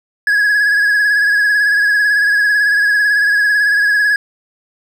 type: tone with vibrato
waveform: triangle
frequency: 1670 Hz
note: G#6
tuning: 9 cents sharp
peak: -8 dBFS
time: 0.27-4.16 s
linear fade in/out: 2 ms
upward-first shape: triangle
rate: 18 Hz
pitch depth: 52 cents each way
effects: none